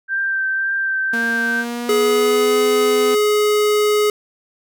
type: tone with vibrato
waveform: sine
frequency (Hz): 1568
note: G6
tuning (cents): 0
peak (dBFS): -17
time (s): 0.08-1.65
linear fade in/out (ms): 50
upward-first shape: triangle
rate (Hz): 1.9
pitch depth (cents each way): 19
type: tone with pitch glide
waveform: sawtooth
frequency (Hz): 233.1 to 252.7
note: A#3 to B3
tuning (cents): 0 to +40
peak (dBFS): -19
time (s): 1.13-3.15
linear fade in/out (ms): 5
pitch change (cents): +140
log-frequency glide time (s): 1.41-2.6
type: tone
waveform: square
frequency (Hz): 420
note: G#4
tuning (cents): +19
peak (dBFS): -14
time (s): 1.89-4.1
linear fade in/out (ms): 2
effects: none